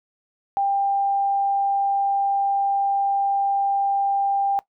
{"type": "tone", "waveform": "sine", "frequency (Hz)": 794, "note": "G5", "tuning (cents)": 22, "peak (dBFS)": -18, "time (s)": [0.57, 4.59], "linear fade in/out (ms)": 0, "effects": ["noise-tail reverb RT60 0.1 s tail -19 dB re dry"]}